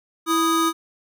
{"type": "tone pair together", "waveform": "square", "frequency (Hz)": [329.6, 1244.4], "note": ["E4", "D#6"], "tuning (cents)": [0, 0], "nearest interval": "octave + major seventh", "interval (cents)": 2300, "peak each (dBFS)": -21, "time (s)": [0.26, 0.73], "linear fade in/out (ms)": 50, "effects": []}